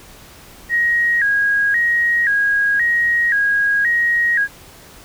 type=tone with vibrato; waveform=sine; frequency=1760 Hz; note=A6; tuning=in tune; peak=-13 dBFS; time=0.69-4.48 s; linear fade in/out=50 ms; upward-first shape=square; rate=0.95 Hz; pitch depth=120 cents each way; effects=pink hiss -42 dBFS RMS until 5.04 s

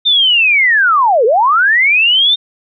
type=linear two-way sweep; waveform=sine; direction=down then up; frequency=3647 to 415.3 to 3647 Hz; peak=-7 dBFS; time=0.05-2.36 s; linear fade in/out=20 ms; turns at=1.25 s; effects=none

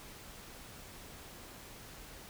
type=silence; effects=pink hiss -51 dBFS RMS until 2.29 s

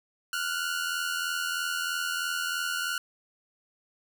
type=tone pair together; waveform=sawtooth; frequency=1396.9 / 1480 Hz; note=F6 / F#6; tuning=0 / 0 cents; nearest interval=minor second; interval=100 cents; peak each=-28 dBFS; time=0.33-2.98 s; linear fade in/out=2 ms; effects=none

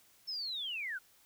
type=linear sweep; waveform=sine; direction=down; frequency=5340 to 1396.9 Hz; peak=-36 dBFS; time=0.27-0.99 s; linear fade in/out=20 ms; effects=white hiss -65 dBFS RMS until 1.25 s

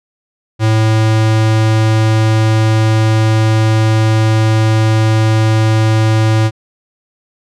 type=tone; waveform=square; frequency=110 Hz; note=A2; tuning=in tune; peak=-9 dBFS; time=0.59-6.51 s; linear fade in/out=50 ms; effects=low-pass 7000 Hz 12 dB/octave

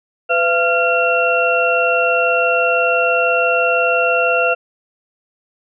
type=tone cluster; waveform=sine; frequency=504 / 678 / 1389 / 2725 Hz; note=B4 / E5 / F6 / F7; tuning=+35 / +49 / -10 / -43 cents; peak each=-18 dBFS; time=0.29-4.55 s; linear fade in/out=20 ms; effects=none

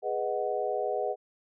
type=chord; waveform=sine; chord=G# minor seventh; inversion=none; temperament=equal; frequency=415.3 / 493.9 / 622.3 / 740 Hz; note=G#4 / B4 / D#5 / F#5; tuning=0 / 0 / 0 / 0 cents; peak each=-33 dBFS; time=0.02-1.16 s; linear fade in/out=50 ms; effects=none

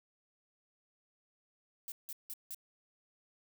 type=noise bursts; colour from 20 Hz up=violet; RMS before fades=-43 dBFS; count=4; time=1.88-2.546 s; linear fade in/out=0 ms; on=39 ms; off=170 ms; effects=none

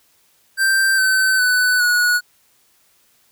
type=tone with pitch steps; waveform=square; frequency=1568 / 1531.3 / 1495.5 / 1460.5 Hz; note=G6 / G6 / F#6 / F#6; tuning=0 / -41 / +18 / -23 cents; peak=-14 dBFS; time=0.57-2.21 s; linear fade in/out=50 ms; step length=410 ms; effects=white hiss -58 dBFS RMS until 3.31 s

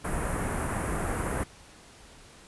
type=band-stop noise; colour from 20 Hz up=pink; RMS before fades=-30 dBFS; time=0.04-1.44 s; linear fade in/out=10 ms; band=1900 to 10000 Hz; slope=24 dB/octave; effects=pink hiss -52 dBFS RMS until 2.47 s + resampled to 24000 Hz

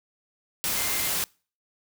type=tone in noise; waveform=sine; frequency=2093 Hz; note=C7; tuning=in tune; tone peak=-36 dBFS; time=0.77-1.1 s; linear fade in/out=0 ms; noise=white; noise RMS=-27 dBFS; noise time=0.64-1.24 s; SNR=-12 dB; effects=noise-tail reverb RT60 0.4 s tail -26 dB re dry

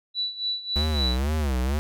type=tone with tremolo; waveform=sine; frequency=3951 Hz; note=B7; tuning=in tune; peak=-23 dBFS; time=0.14-1.19 s; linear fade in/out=50 ms; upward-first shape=sine; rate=3.6 Hz; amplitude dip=80%
type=tone with vibrato; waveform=square; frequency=69.9 Hz; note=C#2; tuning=15 cents sharp; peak=-23 dBFS; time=0.76-1.79 s; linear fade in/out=0 ms; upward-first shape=sine; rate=2.1 Hz; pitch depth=200 cents each way
effects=none

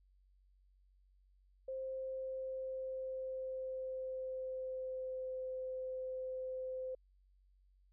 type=tone with pitch glide; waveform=sine; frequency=526 to 516.1 Hz; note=C5 to C5; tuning=+9 to -24 cents; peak=-39 dBFS; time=1.68-6.95 s; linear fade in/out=5 ms; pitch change=-33 cents; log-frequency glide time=1.8-5.38 s; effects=added 47 Hz sine -66 dBFS peak until 7.92 s

